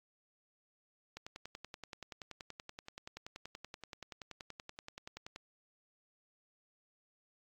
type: click train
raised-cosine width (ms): 0.2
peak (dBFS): -28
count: 45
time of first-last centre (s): 1.17-5.36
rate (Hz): 10.5
effects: AAC 48 kbps